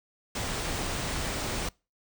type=band-stop noise; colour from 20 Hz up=pink; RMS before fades=-32 dBFS; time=0.35-1.69 s; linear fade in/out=5 ms; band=10000 to 15000 Hz; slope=96 dB/octave; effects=noise-tail reverb RT60 0.3 s tail -26 dB re dry